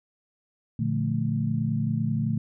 sine chord, Bb major seventh, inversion none, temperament equal, 116.54 / 146.83 / 174.61 / 220 Hz, Bb2 / D3 / F3 / A3, 0 / 0 / 0 / 0 cents, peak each -28 / -28 / -33 / -28 dBFS, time 0.79-2.38 s, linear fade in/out 5 ms, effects none

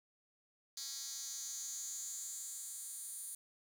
10% pulse tone with high-pass filter sweep, 273.6 Hz, C#4, 23 cents flat, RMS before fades -45 dBFS, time 0.77-3.35 s, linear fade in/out 2 ms, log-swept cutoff 5200 to 9400 Hz, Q 4, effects none

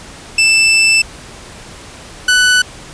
sawtooth tone pair in turn, 2649 / 1490.9 Hz, E7 / F#6, +8 / +13 cents, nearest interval minor seventh, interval 995 cents, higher first, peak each -4 dBFS, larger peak neither, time 0.38-1.02 / 2.28-2.62 s, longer first, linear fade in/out 5 ms, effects pink hiss -34 dBFS RMS until 2.93 s + resampled to 22050 Hz

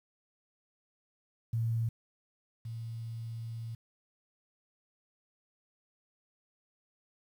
sine tone pair in turn, 114.5 / 114.5 Hz, A#2 / A#2, -31 / -31 cents, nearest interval unison, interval 0 cents, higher neither, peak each -28 / -37 dBFS, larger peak first, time 1.53-1.89 / 2.65-3.75 s, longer second, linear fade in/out 5 ms, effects 10-bit

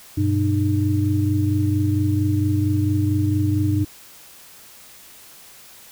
sine tone cluster, 97.9 / 122.3 / 303.6 Hz, G2 / B2 / D#4, -2 / -16 / -42 cents, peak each -19 / -25 / -21 dBFS, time 0.17-3.85 s, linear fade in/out 10 ms, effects white hiss -45 dBFS RMS until 5.91 s

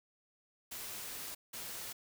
white noise bursts at uneven times, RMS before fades -44 dBFS, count 2, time 0.71-1.35 / 1.53-1.93 s, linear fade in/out 10 ms, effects none

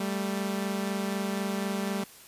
sawtooth tone pair together, 196 / 220 Hz, G3 / A3, 0 / 0 cents, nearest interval major second, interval 200 cents, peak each -26 / -30 dBFS, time 0-2.04 s, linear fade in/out 5 ms, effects white hiss -51 dBFS RMS until 2.27 s + resampled to 32000 Hz

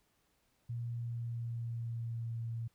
sine tone with pitch glide, 118.3 to 115.26 Hz, A#2 to A#2, +26 to -19 cents, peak -36 dBFS, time 0.69-2.68 s, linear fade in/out 10 ms, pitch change -45 cents, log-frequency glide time 0.89-2.39 s, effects pink hiss -75 dBFS RMS until 2.74 s

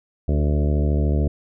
harmonic tone with a mistuned harmonic, 73.7 Hz, D2, 7 cents sharp, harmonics 1 / 2 / 3 / 4 / 5 / 6 / 7 / 8 / 9, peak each -18 / -24 / -28 / -30 / -32 / -34 / -35 / -36 / -37 dBFS, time 0.28-1.28 s, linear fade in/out 5 ms, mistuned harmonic 5, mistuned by +22 cents, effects none

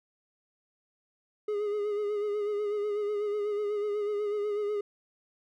triangle tone with vibrato, 415.3 Hz, G#4, in tune, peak -26 dBFS, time 1.48-4.81 s, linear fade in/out 5 ms, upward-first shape sine, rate 8.1 Hz, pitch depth 38 cents each way, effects none

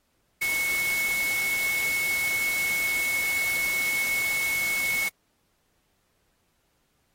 sine tone in noise, 2199 Hz, C#7, 14 cents flat, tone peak -24 dBFS, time 0.41-5.09 s, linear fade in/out 10 ms, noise white, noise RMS -33 dBFS, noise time 0.41-5.09 s, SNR +6 dB, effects pink hiss -71 dBFS RMS until 7.14 s + AAC 48 kbps

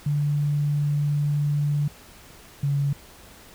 sine tone pair in turn, 146.1 / 141.45 Hz, D3 / C#3, -9 / +35 cents, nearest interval minor second, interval 56 cents, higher first, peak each -20 dBFS, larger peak neither, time 0.06-1.88 / 2.63-2.93 s, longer first, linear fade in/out 5 ms, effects pink hiss -48 dBFS RMS until 3.54 s

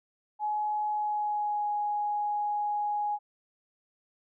sine tone with pitch glide, 844 to 831.4 Hz, G#5 to G#5, +28 to +2 cents, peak -27 dBFS, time 0.39-3.19 s, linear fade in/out 50 ms, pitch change -26 cents, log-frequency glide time 0.89-1.69 s, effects none

